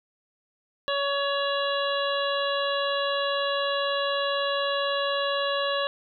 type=harmonic tone; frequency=562 Hz; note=C#5; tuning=24 cents sharp; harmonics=1 / 2 / 3 / 5 / 6 / 7; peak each=-27 / -30 / -32 / -34 / -35 / -35 dBFS; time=0.88-5.87 s; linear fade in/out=0 ms; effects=none